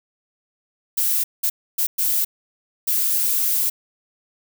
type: noise bursts at uneven times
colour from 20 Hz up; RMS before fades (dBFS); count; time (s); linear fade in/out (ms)
violet; -20; 5; 0.97-1.24 / 1.43-1.5 / 1.78-1.87 / 1.98-2.25 / 2.87-3.7; 10
effects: none